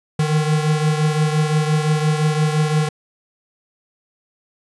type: beating tone pair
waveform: square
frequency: 152.2 / 158 Hz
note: D#3 / D#3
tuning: -38 / +27 cents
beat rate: 5.8 Hz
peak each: -17 / -23 dBFS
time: 0.19-2.89 s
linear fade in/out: 5 ms
effects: resampled to 24000 Hz + 9-bit